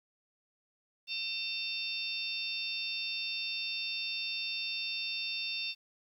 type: harmonic tone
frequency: 900 Hz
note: A5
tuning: 39 cents sharp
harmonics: 3 / 4 / 5 / 6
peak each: -37 / -39 / -41 / -43 dBFS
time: 1.07-5.75 s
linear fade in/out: 50 ms
effects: 11-bit